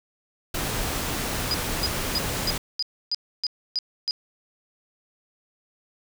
pink noise, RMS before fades -28 dBFS, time 0.54-2.58 s, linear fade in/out 5 ms
sine tone bursts, 4938 Hz, D#8, 14 cents flat, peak -22 dBFS, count 9, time 1.51-4.109 s, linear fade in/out 0 ms, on 31 ms, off 290 ms
effects none

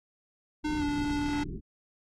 pink low-pass noise, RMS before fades -37 dBFS, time 0.63-1.61 s, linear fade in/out 50 ms, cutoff 400 Hz, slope 96 dB/octave
square tone with pitch glide, 302.8 to 291.3 Hz, D#4 to D4, -47 to -14 cents, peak -29 dBFS, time 0.64-1.44 s, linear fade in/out 10 ms, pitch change -67 cents, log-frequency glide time 0.78-0.83 s
effects low-pass 6000 Hz 12 dB/octave + AAC 48 kbps

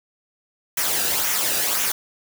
white noise with flanger, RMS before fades -22 dBFS, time 0.77-1.92 s, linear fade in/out 5 ms, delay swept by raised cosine 0.22 to 0.95 ms, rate 1.9 Hz, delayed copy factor -0.55, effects none

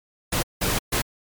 pink noise bursts at uneven times, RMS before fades -23 dBFS, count 3, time 0.32-0.43 / 0.61-0.79 / 0.92-1.02 s, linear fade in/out 10 ms, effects MP3 96 kbps

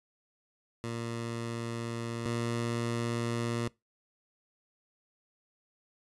15% pulse tone pair in turn, 116.54 / 117.55 Hz, A#2 / A#2, 0 / +15 cents, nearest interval unison, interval 15 cents, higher second, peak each -28 / -24 dBFS, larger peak second, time 0.84-2.26 / 2.26-3.68 s, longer neither, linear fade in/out 0 ms, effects noise-tail reverb RT60 0.2 s tail -22 dB re dry + resampled to 24000 Hz

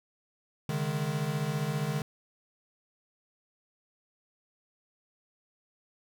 square chord, C# suspended second, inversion none, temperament equal with one note detuned, 138.59 / 153.51 / 207.7 Hz, C#3 / D#3 / G#3, 0 / -23 / 0 cents, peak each -35 / -32 / -38 dBFS, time 0.69-2.02 s, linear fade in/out 2 ms, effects none

